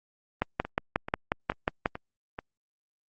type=two click trains; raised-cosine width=0.5 ms; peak=-9 / -20 dBFS; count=9 / 5; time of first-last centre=0.42-1.859 / 0.65-2.389 s; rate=5.56 / 2.3 Hz; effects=Opus 32 kbps